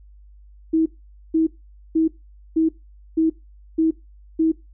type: tone bursts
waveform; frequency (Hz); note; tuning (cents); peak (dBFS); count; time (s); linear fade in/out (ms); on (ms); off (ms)
sine; 321.4; E4; -44; -14; 7; 0.73-4.52; 10; 130; 480
effects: noise-tail reverb RT60 0.2 s tail -19 dB re dry + added 50 Hz sine -44 dBFS peak until 4.73 s